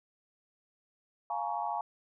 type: chord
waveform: sine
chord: Bb minor seventh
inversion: second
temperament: just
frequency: 699.2 / 839.1 / 932.3 / 1118.8 Hz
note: F5 / Ab5 / Bb5 / Db6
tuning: +2 / +18 / 0 / +16 cents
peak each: -37 / -35 / -37 / -40 dBFS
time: 1.3-1.81 s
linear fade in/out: 2 ms
effects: none